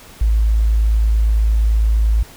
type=tone; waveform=sine; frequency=54.4 Hz; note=A1; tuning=19 cents flat; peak=-11 dBFS; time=0.21-2.23 s; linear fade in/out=5 ms; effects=pink hiss -41 dBFS RMS until 2.36 s